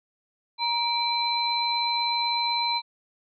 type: tone cluster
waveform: sine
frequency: 946 / 2338 / 4046 Hz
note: A#5 / D7 / B7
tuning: +25 / -8 / +41 cents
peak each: -26 / -33 / -26 dBFS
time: 0.58-2.82 s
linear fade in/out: 50 ms
effects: none

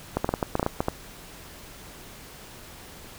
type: clicks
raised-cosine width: 1 ms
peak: -9 dBFS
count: 11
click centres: 0.17 / 0.245 / 0.291 / 0.339 / 0.428 / 0.554 / 0.596 / 0.629 / 0.664 / 0.805 / 0.884 s
effects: pink hiss -45 dBFS RMS until 3.18 s

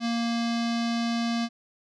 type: tone with low-pass filter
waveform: square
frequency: 233.1 Hz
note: A#3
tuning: in tune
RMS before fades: -27 dBFS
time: 0-1.49 s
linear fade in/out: 50 ms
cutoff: 4800 Hz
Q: 2.4
effects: none

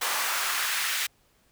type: noise with high-pass filter sweep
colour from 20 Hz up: pink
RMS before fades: -28 dBFS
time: 0.01-1.07 s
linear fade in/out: 10 ms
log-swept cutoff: 930 to 2000 Hz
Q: 1.4
effects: pink hiss -65 dBFS RMS until 1.51 s

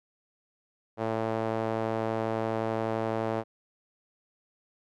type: tone with band-pass filter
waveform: sawtooth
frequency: 111.8 Hz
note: A2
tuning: 28 cents sharp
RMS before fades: -30 dBFS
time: 0.97-3.44 s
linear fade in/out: 50 ms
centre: 620 Hz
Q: 1.3
effects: none

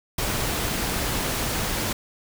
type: noise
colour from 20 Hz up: pink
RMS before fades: -26 dBFS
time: 0.18-1.93 s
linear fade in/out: 5 ms
effects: none

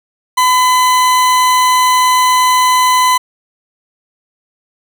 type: tone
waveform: 40% pulse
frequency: 1009 Hz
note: B5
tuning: 37 cents sharp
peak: -7 dBFS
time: 0.37-3.18 s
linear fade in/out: 10 ms
effects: none

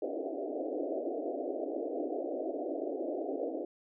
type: band-pass noise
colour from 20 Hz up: pink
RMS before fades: -36 dBFS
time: 0.02-3.65 s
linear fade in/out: 5 ms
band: 270 to 710 Hz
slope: 96 dB/octave
effects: none

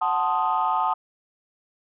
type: chord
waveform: sine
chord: F# diminished seventh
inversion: none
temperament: equal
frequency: 740 / 880 / 1046.5 / 1244.5 Hz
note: F#5 / A5 / C6 / Eb6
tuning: 0 / 0 / 0 / 0 cents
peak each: -26 / -23 / -27 / -25 dBFS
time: 0.01-0.94 s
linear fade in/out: 10 ms
effects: tanh soft clip ceiling -13 dBFS

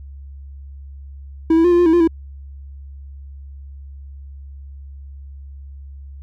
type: tone with pitch steps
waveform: triangle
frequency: 324.5 / 328.9 / 353.2 / 347.2 / 352.2 / 322.8 / 347.6 / 328.3 Hz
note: E4 / E4 / F4 / F4 / F4 / E4 / F4 / E4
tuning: -27 / -4 / +20 / -10 / +15 / -36 / -8 / -7 cents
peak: -8 dBFS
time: 1.5-2.076 s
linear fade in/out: 5 ms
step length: 72 ms
effects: added 69 Hz sine -33 dBFS peak until 6.22 s

